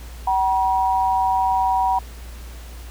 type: tone pair together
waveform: sine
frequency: 761 / 959.4 Hz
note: F#5 / A#5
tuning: +48 / +50 cents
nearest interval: major third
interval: 402 cents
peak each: -19 dBFS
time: 0.27-1.99 s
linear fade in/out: 5 ms
effects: added 59 Hz sine -34 dBFS peak until 2.9 s + pink hiss -44 dBFS RMS until 2.9 s